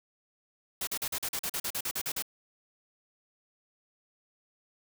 white noise bursts, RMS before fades -33 dBFS, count 14, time 0.81-2.224 s, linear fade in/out 5 ms, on 62 ms, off 42 ms, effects none

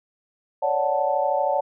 sine chord, D major seventh, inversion third, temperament equal, 554.4 / 587.3 / 740 / 880 Hz, C#5 / D5 / F#5 / A5, 0 / 0 / 0 / 0 cents, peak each -25 dBFS, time 0.62-1.61 s, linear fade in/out 10 ms, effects none

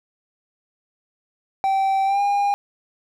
triangle tone with pitch glide, 776 to 808.5 Hz, G5 to G#5, -18 to -47 cents, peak -15 dBFS, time 1.64-2.54 s, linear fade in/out 0 ms, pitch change +71 cents, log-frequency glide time 2.05-2.21 s, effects none

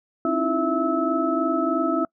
sine tone cluster, 267 / 314.2 / 337.3 / 663 / 1301 Hz, C4 / D#4 / E4 / E5 / E6, +35 / +17 / +40 / +10 / -23 cents, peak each -26 dBFS, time 0.25-2.05 s, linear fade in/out 2 ms, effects noise-tail reverb RT60 0.1 s tail -26 dB re dry

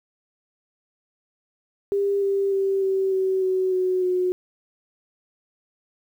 sine tone with pitch steps, 399.9 / 394.6 / 389.4 / 384.3 / 379.2 / 374.2 / 369.3 / 364.4 Hz, G4 / G4 / G4 / G4 / F#4 / F#4 / F#4 / F#4, +35 / +11 / -12 / -34 / +43 / +20 / -3 / -26 cents, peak -19 dBFS, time 1.92-4.32 s, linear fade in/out 0 ms, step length 300 ms, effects 9-bit

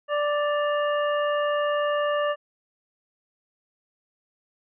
harmonic tone with a mistuned harmonic, 587.3 Hz, D5, in tune, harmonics 1 / 2 / 3 / 5, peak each -23 / -28 / -32 / -37 dBFS, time 0.08-2.36 s, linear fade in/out 50 ms, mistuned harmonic 5, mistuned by -65 cents, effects none

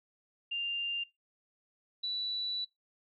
sine tone pair in turn, 2794 / 3951 Hz, F7 / B7, 0 / 0 cents, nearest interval tritone, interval 600 cents, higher second, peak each -32 / -32 dBFS, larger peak neither, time 0.51-1.04 / 2.03-2.65 s, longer second, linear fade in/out 10 ms, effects noise-tail reverb RT60 0.2 s tail -21 dB re dry

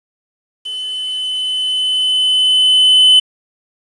triangle tone with level ramp, 3026 Hz, F#7, 38 cents sharp, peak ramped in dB -20 to -3 dBFS, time 0.65-3.2 s, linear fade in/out 10 ms, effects resampled to 22050 Hz + 7-bit

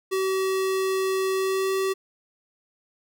square tone with pitch glide, 381 to 383.9 Hz, G4 to G4, -49 to -36 cents, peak -23 dBFS, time 0.11-1.94 s, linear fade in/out 20 ms, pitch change +13 cents, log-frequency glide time 1.34-1.72 s, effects none

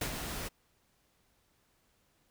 pink noise with ADSR envelope, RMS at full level -33 dBFS, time 0.01-0.49 s, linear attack 5 ms, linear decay 78 ms, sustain -6 dB, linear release 18 ms, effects pink hiss -72 dBFS RMS until 2.3 s

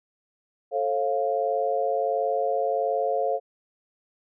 sine chord, A augmented, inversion none, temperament equal with one note detuned, 440 / 541.4 / 698.5 Hz, A4 / C#5 / E#5, 0 / -41 / 0 cents, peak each -28 / -26 / -26 dBFS, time 0.71-3.4 s, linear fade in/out 50 ms, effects none

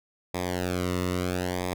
sawtooth tone with flanger, 90.3 Hz, F#2, 42 cents flat, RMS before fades -29 dBFS, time 0.34-1.74 s, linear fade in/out 5 ms, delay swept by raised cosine 0.69 to 1.26 ms, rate 0.74 Hz, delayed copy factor -1, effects none

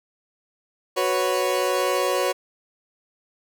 30% pulse chord, F# suspended fourth, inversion none, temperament equal, 370 / 493.9 / 554.4 Hz, F#4 / B4 / C#5, 0 / 0 / 0 cents, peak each -23 / -23 / -21 dBFS, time 0.96-2.33 s, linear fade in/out 20 ms, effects none

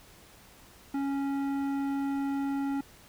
sine tone with tanh clipping, 277 Hz, C#4, 1 cent flat, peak -30 dBFS, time 0.94-2.81 s, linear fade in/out 5 ms, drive 13 dB, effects pink hiss -55 dBFS RMS until 3.08 s

